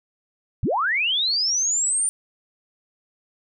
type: linear sweep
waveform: sine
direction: up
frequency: 58.5 to 9220 Hz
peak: -19 dBFS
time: 0.63-2.09 s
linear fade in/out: 0 ms
effects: none